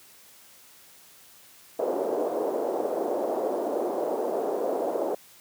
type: band-pass noise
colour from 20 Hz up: white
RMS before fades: -28 dBFS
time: 1.79-5.15 s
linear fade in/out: 5 ms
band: 350 to 610 Hz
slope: 24 dB/octave
effects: white hiss -53 dBFS RMS until 5.4 s + high-pass 80 Hz 12 dB/octave